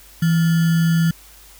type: tone with sample-and-hold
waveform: sine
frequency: 165.5 Hz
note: E3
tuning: 7 cents sharp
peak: -13 dBFS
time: 0.22-1.11 s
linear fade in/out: 5 ms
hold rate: 1575 Hz
effects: added 50 Hz sine -48 dBFS peak until 1.59 s + white hiss -46 dBFS RMS until 1.59 s